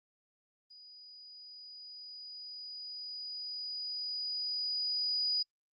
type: tone with level ramp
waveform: sine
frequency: 4929 Hz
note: D#8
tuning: 17 cents flat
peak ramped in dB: -52 to -28 dBFS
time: 0.7-5.43 s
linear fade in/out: 10 ms
effects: noise-tail reverb RT60 0.1 s tail -24 dB re dry + Opus 24 kbps